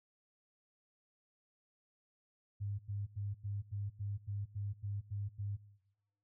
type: tone bursts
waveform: sine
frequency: 101.3 Hz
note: G#2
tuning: 43 cents flat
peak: -36 dBFS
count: 11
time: 2.6-5.57 s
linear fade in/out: 20 ms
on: 190 ms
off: 88 ms
effects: noise-tail reverb RT60 1.0 s tail -21 dB re dry